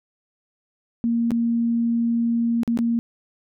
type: tone with dropouts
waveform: sine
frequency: 233.1 Hz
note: A#3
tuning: in tune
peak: -18 dBFS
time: 1.04-2.99 s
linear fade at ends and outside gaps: 0 ms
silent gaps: 1.307-1.317 / 2.633-2.677 / 2.774-2.789 s
effects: none